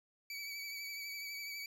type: tone with vibrato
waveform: 25% pulse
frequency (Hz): 2286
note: D7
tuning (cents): -47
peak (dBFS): -38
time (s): 0.3-1.66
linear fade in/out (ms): 2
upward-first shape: triangle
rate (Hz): 12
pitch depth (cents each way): 38
effects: none